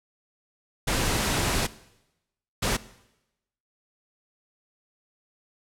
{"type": "noise bursts at uneven times", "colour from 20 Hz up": "pink", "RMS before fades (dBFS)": -25, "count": 2, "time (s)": [[0.87, 1.67], [2.62, 2.77]], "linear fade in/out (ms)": 10, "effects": ["noise-tail reverb RT60 0.9 s tail -18 dB re dry", "low-pass 11000 Hz 12 dB/octave"]}